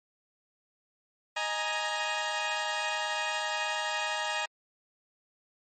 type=chord; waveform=15% pulse; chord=D# suspended fourth; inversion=none; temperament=equal with one note detuned; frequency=622.3 / 830.6 / 939.4 Hz; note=D#5 / G#5 / A#5; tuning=0 / 0 / +13 cents; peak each=-29 / -27 / -27 dBFS; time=1.36-4.46 s; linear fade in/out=10 ms; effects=MP3 32 kbps